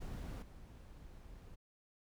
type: noise with level steps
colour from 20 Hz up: brown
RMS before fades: -44 / -54 dBFS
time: 0-1.56 s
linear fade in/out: 20 ms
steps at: 0.42 s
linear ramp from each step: 5 ms
effects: none